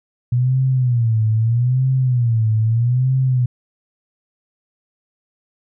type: tone with vibrato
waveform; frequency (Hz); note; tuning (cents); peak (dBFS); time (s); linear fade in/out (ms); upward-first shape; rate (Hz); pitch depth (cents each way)
sine; 120; B2; -49; -13; 0.32-3.46; 5; sine; 0.79; 160
effects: none